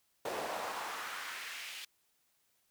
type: noise with high-pass filter sweep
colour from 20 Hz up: brown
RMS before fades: -41 dBFS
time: 0.25-1.85 s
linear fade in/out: 5 ms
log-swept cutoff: 510 to 3000 Hz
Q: 1.6
effects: white hiss -75 dBFS RMS until 2.7 s